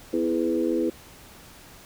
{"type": "harmonic tone with a mistuned harmonic", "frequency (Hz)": 83.1, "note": "E2", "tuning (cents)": 15, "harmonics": [3, 4, 5, 6], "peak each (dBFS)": [-29, -24, -29, -29], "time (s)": [0.13, 0.9], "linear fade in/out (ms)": 5, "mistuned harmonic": 4, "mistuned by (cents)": -19, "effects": ["pink hiss -48 dBFS RMS until 1.85 s"]}